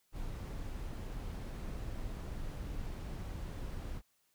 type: noise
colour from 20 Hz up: brown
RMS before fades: -41 dBFS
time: 0.12-4.02 s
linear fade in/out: 50 ms
effects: white hiss -75 dBFS RMS until 4.34 s